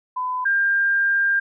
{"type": "tone pair in turn", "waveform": "sine", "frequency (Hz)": [1007, 1598.5], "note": ["B5", "G6"], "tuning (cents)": [33, 33], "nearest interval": "minor sixth", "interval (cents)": 800, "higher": "second", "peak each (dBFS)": [-22, -16], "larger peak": "second", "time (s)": [[0.16, 0.45], [0.45, 1.4]], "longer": "second", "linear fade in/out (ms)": 10, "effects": []}